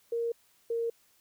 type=tone pair in turn; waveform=sine; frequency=466.2 / 463.2 Hz; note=A#4 / A#4; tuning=0 / -11 cents; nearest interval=unison; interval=11 cents; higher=first; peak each=-28 dBFS; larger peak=neither; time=0.12-0.32 / 0.7-0.9 s; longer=neither; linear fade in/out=5 ms; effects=white hiss -66 dBFS RMS until 1.2 s